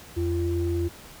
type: tone pair together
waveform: sine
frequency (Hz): 85.8 / 343.2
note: F2 / F4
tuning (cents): -30 / -30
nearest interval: 2 octaves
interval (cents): 2400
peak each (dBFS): -25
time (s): 0.16-0.89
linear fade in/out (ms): 20
effects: tanh soft clip ceiling -16 dBFS + pink hiss -46 dBFS RMS until 1.2 s